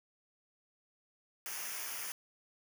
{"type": "noise with comb filter", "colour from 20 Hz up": "white", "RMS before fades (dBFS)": -41, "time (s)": [1.46, 2.12], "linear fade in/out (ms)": 0, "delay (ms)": 0.25, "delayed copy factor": -0.7, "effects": []}